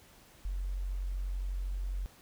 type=tone; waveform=sine; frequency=46.05 Hz; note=F#1; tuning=7 cents flat; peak=-32 dBFS; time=0.45-2.06 s; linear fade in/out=0 ms; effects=pink hiss -59 dBFS RMS until 2.21 s